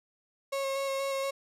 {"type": "tone with vibrato", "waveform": "35% pulse", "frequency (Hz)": 545, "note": "C#5", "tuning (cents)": -29, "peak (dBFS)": -28, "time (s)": [0.52, 1.31], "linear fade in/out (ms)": 10, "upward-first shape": "square", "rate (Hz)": 4.2, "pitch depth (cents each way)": 12, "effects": ["low-pass 12000 Hz 12 dB/octave"]}